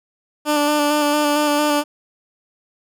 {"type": "tone with vibrato", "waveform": "15% pulse", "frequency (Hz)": 295.5, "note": "D4", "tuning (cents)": 11, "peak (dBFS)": -9, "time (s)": [0.45, 1.84], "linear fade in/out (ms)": 50, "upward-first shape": "square", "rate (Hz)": 4.4, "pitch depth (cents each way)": 18, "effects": []}